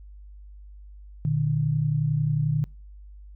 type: tone pair together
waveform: sine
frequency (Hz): 119.5 / 150.71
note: A#2 / D3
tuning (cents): +43 / +45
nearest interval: major third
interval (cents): 402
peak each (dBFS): -27 / -22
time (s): 1.25-2.64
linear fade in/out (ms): 0
effects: noise-tail reverb RT60 0.4 s tail -26 dB re dry + added 50 Hz sine -42 dBFS peak until 3.35 s